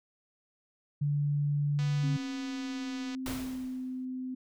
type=tone; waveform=sine; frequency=145.2 Hz; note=D3; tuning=19 cents flat; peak=-26 dBFS; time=1.01-2.17 s; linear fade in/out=10 ms
type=click train; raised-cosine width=0.2 ms; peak=-28 dBFS; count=338; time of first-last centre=1.79-3.149 s; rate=248 Hz
type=tone with pitch glide; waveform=sine; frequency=269.3 to 256.5 Hz; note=C#4 to C4; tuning=-50 to -34 cents; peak=-34 dBFS; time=2.03-4.35 s; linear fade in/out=10 ms; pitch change=-84 cents; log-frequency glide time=2.36-3.63 s
type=noise with exponential decay; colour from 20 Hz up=pink; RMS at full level=-36 dBFS; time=3.26-4.05 s; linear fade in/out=1 ms; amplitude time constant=170 ms
effects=none